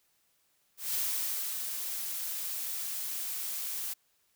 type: noise with ADSR envelope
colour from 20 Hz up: blue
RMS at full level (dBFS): -31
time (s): 0.77-3.94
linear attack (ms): 170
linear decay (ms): 620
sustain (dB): -5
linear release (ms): 14
effects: white hiss -72 dBFS RMS until 4.35 s